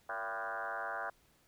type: tone with frequency modulation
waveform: sine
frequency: 1100 Hz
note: C#6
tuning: 14 cents flat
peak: -36 dBFS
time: 0.09-1.1 s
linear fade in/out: 5 ms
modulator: 105 Hz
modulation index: 4.9
effects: pink hiss -69 dBFS RMS until 1.47 s